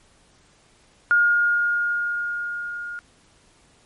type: tone with level ramp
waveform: sine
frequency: 1423 Hz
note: F6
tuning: 32 cents sharp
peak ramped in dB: -13 to -30 dBFS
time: 1.11-2.99 s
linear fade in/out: 0 ms
effects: pink hiss -57 dBFS RMS until 3.85 s + MP3 48 kbps